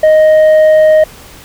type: tone with tanh clipping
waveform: sine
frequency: 622.3 Hz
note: D#5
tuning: in tune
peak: -4 dBFS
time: 0.03-1.04 s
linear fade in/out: 5 ms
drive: 4 dB
effects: pink hiss -35 dBFS RMS until 1.44 s